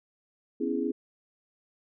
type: chord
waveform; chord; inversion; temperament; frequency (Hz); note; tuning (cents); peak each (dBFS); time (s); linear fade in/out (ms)
sine; C# minor seventh; third; equal with one note detuned; 250.5 / 277.2 / 329.6 / 415.3; B3 / C#4 / E4 / G#4; +25 / 0 / 0 / 0; -32; 0.6-0.92; 10
effects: none